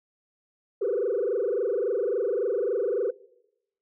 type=tone with frequency modulation; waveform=sine; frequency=440 Hz; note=A4; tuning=in tune; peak=-22 dBFS; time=0.81-3.11 s; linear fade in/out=10 ms; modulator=23.6 Hz; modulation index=2.8; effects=noise-tail reverb RT60 0.8 s tail -19 dB re dry + tanh soft clip ceiling -19 dBFS